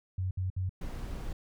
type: tone bursts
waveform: sine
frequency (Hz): 93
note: F#2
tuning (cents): +9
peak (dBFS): -29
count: 3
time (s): 0.18-0.694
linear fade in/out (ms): 5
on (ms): 130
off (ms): 62
type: noise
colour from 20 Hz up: brown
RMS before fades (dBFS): -37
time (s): 0.81-1.33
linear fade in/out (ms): 5
effects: none